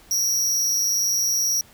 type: tone with amplitude modulation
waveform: 45% pulse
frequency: 5680 Hz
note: F8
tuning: 28 cents sharp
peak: -16 dBFS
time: 0.11-1.61 s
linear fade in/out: 2 ms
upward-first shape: sine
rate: 201 Hz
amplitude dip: 80%
effects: pink hiss -51 dBFS RMS until 1.73 s